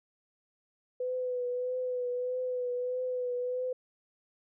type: tone with vibrato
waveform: sine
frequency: 499.4 Hz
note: B4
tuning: 19 cents sharp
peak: -30 dBFS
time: 1-3.73 s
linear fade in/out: 5 ms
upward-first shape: triangle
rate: 1.6 Hz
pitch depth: 33 cents each way
effects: none